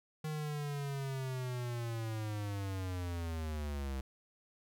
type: linear sweep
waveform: square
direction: down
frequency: 155.6 to 65.41 Hz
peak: -37 dBFS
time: 0.24-4.01 s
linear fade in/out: 5 ms
effects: none